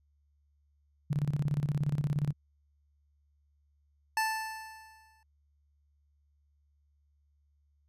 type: tone with tremolo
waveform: sine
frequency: 145.9 Hz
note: D3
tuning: 11 cents flat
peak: -25 dBFS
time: 1.1-2.33 s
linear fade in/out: 10 ms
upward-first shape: square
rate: 17 Hz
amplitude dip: 75%
type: tone with exponential decay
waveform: 25% pulse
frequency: 880 Hz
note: A5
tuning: in tune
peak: -22 dBFS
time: 4.17-5.23 s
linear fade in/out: 2 ms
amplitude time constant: 230 ms
effects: added 72 Hz sine -67 dBFS peak until 7.88 s + resampled to 32000 Hz